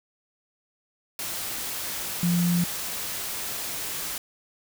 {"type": "tone in noise", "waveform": "sine", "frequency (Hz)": 174, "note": "F3", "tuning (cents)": -6, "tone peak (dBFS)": -20, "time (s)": [2.23, 2.64], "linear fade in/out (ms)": 2, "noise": "white", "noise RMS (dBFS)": -32, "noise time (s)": [1.19, 4.18], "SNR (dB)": 9, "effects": []}